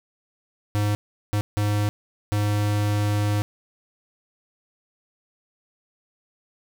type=tone bursts at uneven times; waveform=square; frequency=103.83 Hz; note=G#2; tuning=in tune; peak=-21 dBFS; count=4; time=0.75-0.95 / 1.33-1.41 / 1.57-1.89 / 2.32-3.42 s; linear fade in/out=0 ms; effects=8-bit